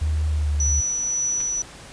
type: tone with pitch glide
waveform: sine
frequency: 77 to 73.91 Hz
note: D#2 to D2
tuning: -17 to +12 cents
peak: -19 dBFS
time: 0.01-0.81 s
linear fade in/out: 10 ms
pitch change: -71 cents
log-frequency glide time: 0.27-0.52 s
type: tone with tremolo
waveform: sine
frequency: 5920 Hz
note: F#8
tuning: in tune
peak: -20 dBFS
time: 0.6-1.62 s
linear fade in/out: 2 ms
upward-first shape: triangle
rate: 1.9 Hz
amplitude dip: 25%
type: clicks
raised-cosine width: 0.2 ms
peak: -20 dBFS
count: 2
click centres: 1.404 / 1.413 s
effects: pink hiss -42 dBFS RMS until 1.92 s + resampled to 22050 Hz